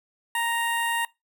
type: tone with notch filter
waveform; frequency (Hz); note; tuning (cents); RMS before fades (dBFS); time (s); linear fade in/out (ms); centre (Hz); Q
15% pulse; 932.3; A#5; 0; -26; 0.35-1.05; 2; 4800; 0.81
effects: noise-tail reverb RT60 0.2 s tail -21 dB re dry